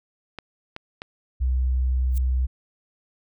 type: clicks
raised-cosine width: 0.3 ms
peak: -18 dBFS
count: 3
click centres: 0.387 / 0.764 / 1.019 s
type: tone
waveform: sine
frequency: 63.7 Hz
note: C2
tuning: 46 cents flat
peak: -19 dBFS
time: 1.4-2.47 s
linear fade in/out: 20 ms
type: noise with exponential growth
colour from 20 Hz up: violet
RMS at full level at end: -33 dBFS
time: 2.1-2.18 s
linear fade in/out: 2 ms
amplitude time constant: 16 ms
effects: none